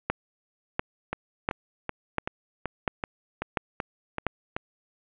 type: two click trains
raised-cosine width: 0.5 ms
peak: -14 / -9 dBFS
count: 10 / 7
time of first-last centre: 1.13-4.565 / 0.1-4.267 s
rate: 2.62 / 1.44 Hz
effects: resampled to 8000 Hz + 7-bit